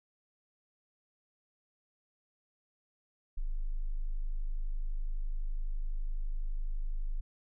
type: tone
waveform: sine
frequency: 25.96 Hz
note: G#0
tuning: in tune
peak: -30 dBFS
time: 3.37-7.21 s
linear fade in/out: 10 ms
effects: none